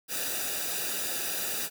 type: noise with comb filter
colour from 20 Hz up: white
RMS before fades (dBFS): -32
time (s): 0.08-1.7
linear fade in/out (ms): 50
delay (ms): 0.93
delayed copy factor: -0.7
effects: none